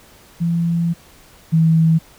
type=tone pair in turn; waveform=sine; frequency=169 / 161.98 Hz; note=E3 / E3; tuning=+43 / -30 cents; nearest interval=minor second; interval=73 cents; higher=first; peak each=-15 / -10 dBFS; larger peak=second; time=0.4-0.94 / 1.52-1.99 s; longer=first; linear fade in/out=20 ms; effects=pink hiss -47 dBFS RMS until 2.18 s